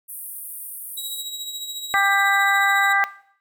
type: band-pass noise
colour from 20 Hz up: white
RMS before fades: -35 dBFS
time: 0.08-1.23 s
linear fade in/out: 20 ms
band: 8900 to 16000 Hz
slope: 96 dB/octave
type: tone with tremolo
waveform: sawtooth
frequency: 3850 Hz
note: B7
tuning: 45 cents flat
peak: -24 dBFS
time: 0.97-2.93 s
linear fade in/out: 5 ms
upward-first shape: triangle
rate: 14 Hz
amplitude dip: 55%
type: harmonic tone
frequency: 396.3 Hz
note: G4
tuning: 19 cents sharp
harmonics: 2 / 3 / 4 / 5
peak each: -21 / -21 / -21 / -21 dBFS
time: 1.94-3.04 s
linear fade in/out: 0 ms
effects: noise-tail reverb RT60 0.6 s tail -17 dB re dry